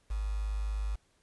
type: tone with quantisation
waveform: sine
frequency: 51.91 Hz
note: G#1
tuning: in tune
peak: -30 dBFS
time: 0.1-0.96 s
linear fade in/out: 10 ms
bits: 8
effects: pink hiss -70 dBFS RMS until 1.22 s + resampled to 24000 Hz